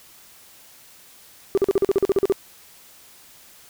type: tone bursts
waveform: sine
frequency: 392 Hz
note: G4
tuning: in tune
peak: -12 dBFS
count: 12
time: 1.55-2.323 s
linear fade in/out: 0 ms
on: 25 ms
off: 43 ms
effects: tanh soft clip ceiling -12 dBFS + white hiss -49 dBFS RMS until 3.69 s